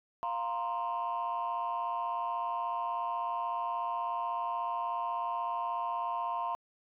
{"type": "chord", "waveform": "sine", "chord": "F suspended fourth", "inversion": "none", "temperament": "just", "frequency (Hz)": [698.5, 931.3, 1047.7], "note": ["F5", "Bb5", "C6"], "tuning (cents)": [0, -2, 2], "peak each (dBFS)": [-36, -34, -34], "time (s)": [0.23, 6.55], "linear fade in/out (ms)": 0, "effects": ["tanh soft clip ceiling -26 dBFS"]}